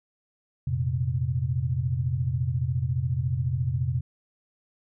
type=chord; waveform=sine; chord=F suspended fourth; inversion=none; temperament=equal; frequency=87.31 / 116.54 / 130.81 Hz; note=F2 / Bb2 / C3; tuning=0 / 0 / 0 cents; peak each=-30 / -29 / -26 dBFS; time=0.67-4.01 s; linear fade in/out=5 ms; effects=none